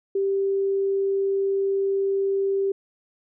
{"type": "tone", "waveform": "sine", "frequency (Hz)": 392, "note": "G4", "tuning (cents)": 0, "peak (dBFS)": -20, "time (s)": [0.15, 2.72], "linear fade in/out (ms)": 5, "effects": []}